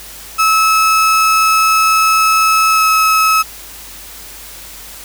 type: tone with pitch glide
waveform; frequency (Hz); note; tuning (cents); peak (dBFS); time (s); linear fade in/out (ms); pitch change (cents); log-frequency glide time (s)
35% pulse; 1298 to 1290.5; E6 to E6; -27 to -37; -7; 0.38-3.43; 20; -10; 2.7-2.88
effects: added 50 Hz sine -41 dBFS peak until 5.04 s + white hiss -33 dBFS RMS until 5.04 s